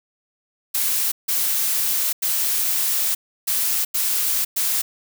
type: noise bursts at uneven times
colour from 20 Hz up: blue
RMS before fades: -21 dBFS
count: 6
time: 0.74-1.12 / 1.28-2.13 / 2.22-3.15 / 3.47-3.85 / 3.94-4.45 / 4.56-4.82 s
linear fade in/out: 10 ms
effects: none